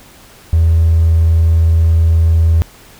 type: tone with hard clipping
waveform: triangle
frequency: 81.9 Hz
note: E2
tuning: 11 cents flat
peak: -7 dBFS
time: 0.53-2.62 s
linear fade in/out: 0 ms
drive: 3 dB
effects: pink hiss -41 dBFS RMS until 2.99 s